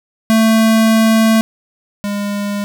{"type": "tone pair in turn", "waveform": "square", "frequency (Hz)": [222.4, 203.5], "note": ["A3", "G#3"], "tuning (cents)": [19, -35], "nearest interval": "major second", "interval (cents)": 154, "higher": "first", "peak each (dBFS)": [-9, -18], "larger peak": "first", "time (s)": [[0.3, 1.41], [2.04, 2.64]], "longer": "first", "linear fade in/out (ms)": 0, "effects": []}